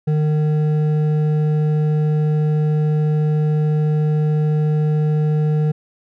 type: tone with hard clipping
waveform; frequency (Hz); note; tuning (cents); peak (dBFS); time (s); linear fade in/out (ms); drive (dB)
triangle; 152.3; D#3; -37; -16; 0.07-5.72; 10; 11
effects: none